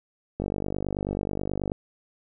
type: click train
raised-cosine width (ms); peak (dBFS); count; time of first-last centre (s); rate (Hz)
2; -15; 66; 0.4-1.718; 49.3
effects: none